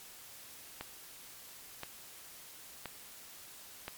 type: click train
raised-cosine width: 0.3 ms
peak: -23 dBFS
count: 4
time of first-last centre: 0.81-3.881 s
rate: 0.977 Hz
effects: white hiss -52 dBFS RMS until 3.97 s + MP3 96 kbps